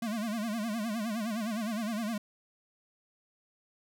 square tone with vibrato, 220 Hz, A3, in tune, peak -32 dBFS, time 0.02-2.18 s, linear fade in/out 5 ms, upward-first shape sine, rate 9.7 Hz, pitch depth 130 cents each way, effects none

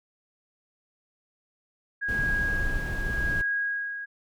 sine tone with tremolo, 1644 Hz, G#6, 18 cents flat, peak -24 dBFS, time 2.01-4.06 s, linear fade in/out 20 ms, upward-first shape sine, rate 0.85 Hz, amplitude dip 65%
brown noise, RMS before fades -30 dBFS, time 2.08-3.42 s, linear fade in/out 10 ms
effects none

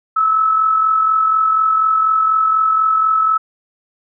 sine tone with amplitude modulation, 1300 Hz, E6, 24 cents flat, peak -9 dBFS, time 0.16-3.38 s, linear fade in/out 10 ms, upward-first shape sine, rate 44.1 Hz, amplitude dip 45%, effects none

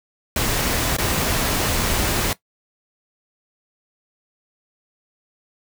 pink noise with dropouts, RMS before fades -21 dBFS, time 0.36-2.33 s, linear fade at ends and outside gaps 2 ms, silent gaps 0.967-0.984 s, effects noise-tail reverb RT60 0.1 s tail -17 dB re dry

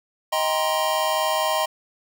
square chord, C minor seventh, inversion first, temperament just, 627.9 / 784.9 / 941.9 / 1046.5 Hz, Eb5 / G5 / Bb5 / C6, +16 / +2 / +18 / 0 cents, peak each -25 / -28 / -28 / -27 dBFS, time 0.32-1.66 s, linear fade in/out 10 ms, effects none

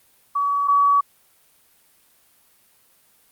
sine tone pair in turn, 1136 / 1136 Hz, C#6 / C#6, +42 / +42 cents, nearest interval unison, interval 0 cents, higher neither, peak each -18 / -13 dBFS, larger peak second, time 0.35-0.68 / 0.68-1.01 s, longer neither, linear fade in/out 10 ms, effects white hiss -58 dBFS RMS until 3.31 s + Opus 32 kbps

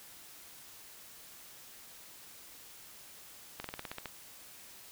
slowing click train, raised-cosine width 0.3 ms, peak -23 dBFS, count 9, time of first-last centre 3.6-4.057 s, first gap 43 ms, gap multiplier 1.08, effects white hiss -53 dBFS RMS until 4.91 s

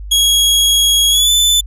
sawtooth tone with pitch glide, 3314 to 3511 Hz, G#7 to A7, -4 to -4 cents, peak -6 dBFS, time 0.11-1.61 s, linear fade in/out 10 ms, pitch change +100 cents, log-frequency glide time 1.1-1.31 s, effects added 50 Hz sine -25 dBFS peak until 1.66 s + resampled to 32000 Hz

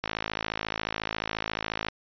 click train, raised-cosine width 0.3 ms, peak -12 dBFS, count 101, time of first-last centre 0.04-1.885 s, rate 54.2 Hz, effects resampled to 11025 Hz

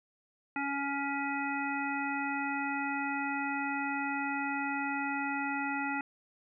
harmonic tone, 280 Hz, C#4, 18 cents sharp, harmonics 1 / 3 / 5 / 7 / 9, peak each -36 / -36 / -38 / -39 / -40 dBFS, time 0.56-6.01 s, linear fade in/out 2 ms, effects none

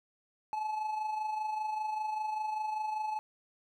triangle tone with amplitude modulation, 860 Hz, A5, 40 cents flat, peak -28 dBFS, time 0.53-3.19 s, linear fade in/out 0 ms, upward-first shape sine, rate 25.1 Hz, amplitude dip 50%, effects none

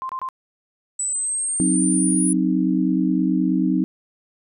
sine tone bursts, 1046.5 Hz, C6, in tune, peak -25 dBFS, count 3, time 0.02-0.288 s, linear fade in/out 0 ms, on 72 ms, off 26 ms
sine exponential sweep, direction up, 7902 to 9850 Hz, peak -21 dBFS, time 0.99-2.33 s, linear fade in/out 5 ms
sine chord, C diminished, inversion second, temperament equal, 185 / 261.6 / 311.1 Hz, Gb3 / C4 / Eb4, 0 / 0 / 0 cents, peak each -21 dBFS, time 1.6-3.84 s, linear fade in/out 0 ms
effects none

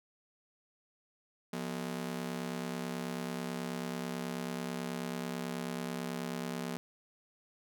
sawtooth ring-modulated tone, 207.7 Hz, G#3, in tune, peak -29 dBFS, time 1.53-6.77 s, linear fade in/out 0 ms, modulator 34.6 Hz, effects none

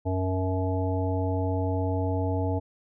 harmonic tone with a mistuned harmonic, 93 Hz, F#2, 9 cents sharp, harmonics 1 / 3 / 5 / 7 / 9, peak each -26 / -31 / -33 / -34 / -36 dBFS, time 0.05-2.6 s, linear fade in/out 20 ms, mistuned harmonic 9, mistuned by +35 cents, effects none

